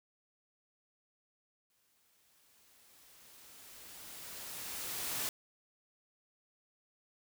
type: noise with exponential growth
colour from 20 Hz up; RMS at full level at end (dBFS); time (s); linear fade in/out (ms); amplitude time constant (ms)
white; -36; 1.7-5.29; 1; 780
effects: none